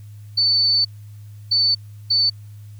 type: tone bursts at uneven times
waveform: sine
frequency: 4511 Hz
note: C#8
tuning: 29 cents sharp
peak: -14 dBFS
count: 3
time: 0.37-0.85 / 1.51-1.75 / 2.1-2.3 s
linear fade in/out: 10 ms
effects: added 104 Hz sine -36 dBFS peak until 2.79 s + white hiss -58 dBFS RMS until 2.79 s